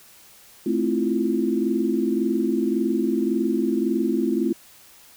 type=chord; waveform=sine; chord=F major seventh; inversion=first; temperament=just; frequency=218.3 / 261.9 / 327.4 / 349.2 Hz; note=A3 / C4 / E4 / F4; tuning=-13 / +2 / -12 / 0 cents; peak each=-25 dBFS; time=0.66-4.53 s; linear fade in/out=5 ms; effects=white hiss -50 dBFS RMS until 5.16 s